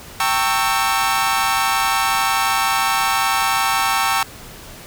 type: chord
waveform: sawtooth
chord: G diminished seventh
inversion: none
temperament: equal with one note detuned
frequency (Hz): 784 / 909.5 / 1108.7 / 1318.5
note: G5 / Bb5 / Db6 / Fb6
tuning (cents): 0 / -43 / 0 / 0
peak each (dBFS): -18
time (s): 0.2-4.23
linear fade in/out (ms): 2
effects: pink hiss -38 dBFS RMS until 4.86 s